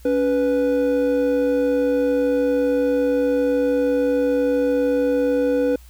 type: tone pair together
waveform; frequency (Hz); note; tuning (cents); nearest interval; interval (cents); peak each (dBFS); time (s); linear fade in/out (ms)
triangle; 280.8 / 493.9; C#4 / B4; +22 / 0; minor seventh; 978; -19 / -16; 0.05-5.76; 5
effects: added 60 Hz sine -42 dBFS peak until 5.89 s + white hiss -53 dBFS RMS until 5.89 s